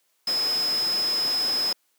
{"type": "tone in noise", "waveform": "sine", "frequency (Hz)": 5100, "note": "D#8", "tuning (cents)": 42, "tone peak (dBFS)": -22, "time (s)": [0.27, 1.73], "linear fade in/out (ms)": 5, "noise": "pink", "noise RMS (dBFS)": -33, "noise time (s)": [0.27, 1.73], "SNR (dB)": 8, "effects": ["white hiss -69 dBFS RMS until 1.98 s", "high-pass 300 Hz 12 dB/octave"]}